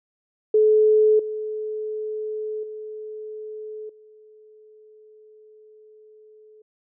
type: tone with level steps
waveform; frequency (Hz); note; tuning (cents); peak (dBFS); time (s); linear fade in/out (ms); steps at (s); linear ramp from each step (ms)
sine; 430; A4; -40; -13 / -26 / -32 / -47; 0.54-6.62; 5; 1.19 / 2.63 / 3.89; 5
effects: none